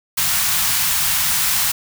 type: band-stop noise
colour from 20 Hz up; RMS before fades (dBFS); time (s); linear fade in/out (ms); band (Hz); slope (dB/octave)
white; -18; 0.17-1.72; 10; 190 to 810; 24
effects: none